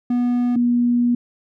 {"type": "tone pair in turn", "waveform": ["triangle", "sine"], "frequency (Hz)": [244, 241.2], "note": ["B3", "B3"], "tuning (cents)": [-21, -41], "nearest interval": "unison", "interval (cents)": 20, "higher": "first", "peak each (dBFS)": -14, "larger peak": "neither", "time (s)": [[0.1, 0.56], [0.56, 1.15]], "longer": "second", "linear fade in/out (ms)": 5, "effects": []}